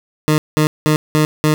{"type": "tone bursts", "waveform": "20% pulse", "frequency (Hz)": 153.4, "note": "D#3", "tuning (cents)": -24, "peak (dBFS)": -6, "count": 5, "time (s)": [0.28, 1.54], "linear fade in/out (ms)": 0, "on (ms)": 100, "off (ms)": 190, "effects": []}